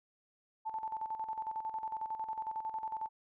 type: tone with tremolo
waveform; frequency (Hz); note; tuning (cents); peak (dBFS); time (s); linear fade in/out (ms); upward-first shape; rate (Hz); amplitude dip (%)
sine; 880; A5; 0; -34; 0.65-3.09; 20; square; 11; 65
effects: none